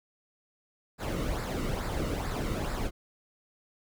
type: noise with flanger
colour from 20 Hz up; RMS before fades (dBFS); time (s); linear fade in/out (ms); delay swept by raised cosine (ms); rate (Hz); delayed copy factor
brown; -32; 0.98-2.91; 50; 0.32 to 1.24; 2.3; -0.6
effects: none